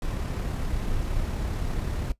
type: noise with amplitude modulation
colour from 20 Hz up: brown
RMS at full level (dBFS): -27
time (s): 0.02-2.12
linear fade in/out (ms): 2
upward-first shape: sine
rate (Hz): 35.1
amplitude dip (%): 25
effects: noise-tail reverb RT60 0.1 s tail -17 dB re dry + resampled to 32000 Hz